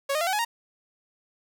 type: tone with pitch steps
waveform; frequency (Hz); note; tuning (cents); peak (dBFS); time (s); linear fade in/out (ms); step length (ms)
sawtooth; 554.4 / 615.1 / 682.5 / 757.3 / 840.3 / 932.4; C#5 / D#5 / F5 / F#5 / G#5 / A#5; 0 / -20 / -40 / +40 / +20 / 0; -20; 0.09-0.45; 10; 60
effects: none